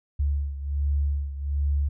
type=beating tone pair; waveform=sine; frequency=71 / 72.3 Hz; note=C#2 / D2; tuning=+42 / -27 cents; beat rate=1.3 Hz; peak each=-24 / -29 dBFS; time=0.19-1.89 s; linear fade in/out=10 ms; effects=none